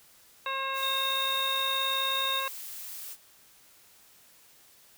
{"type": "harmonic tone", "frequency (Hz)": 537, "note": "C5", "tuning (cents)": 45, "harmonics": [1, 2, 3, 4, 5, 7], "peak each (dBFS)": [-40, -32, -38, -43, -37, -38], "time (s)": [0.46, 2.48], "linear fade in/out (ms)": 2}
{"type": "noise", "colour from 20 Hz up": "blue", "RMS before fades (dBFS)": -41, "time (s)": [0.73, 3.17], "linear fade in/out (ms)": 50}
{"type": "tone", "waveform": "sine", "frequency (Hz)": 3700, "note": "A#7", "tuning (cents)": -14, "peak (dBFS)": -29, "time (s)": [0.82, 2.4], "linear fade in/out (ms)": 10}
{"effects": ["white hiss -58 dBFS RMS until 4.97 s"]}